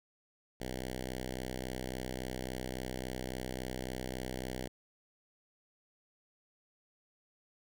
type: tone with notch filter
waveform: 5% pulse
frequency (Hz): 63.6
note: C2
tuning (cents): -48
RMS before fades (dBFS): -40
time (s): 0.6-4.68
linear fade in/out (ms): 10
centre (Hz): 1100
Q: 1.2
effects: none